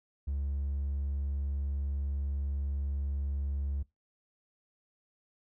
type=tone; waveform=triangle; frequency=70 Hz; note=C#2; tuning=18 cents sharp; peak=-28 dBFS; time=0.27-3.83 s; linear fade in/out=10 ms; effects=noise-tail reverb RT60 0.2 s tail -23 dB re dry + tanh soft clip ceiling -24 dBFS